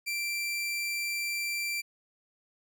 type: tone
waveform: sawtooth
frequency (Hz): 2352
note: D7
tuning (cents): +2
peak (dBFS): -27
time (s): 0.06-1.82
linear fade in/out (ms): 20
effects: none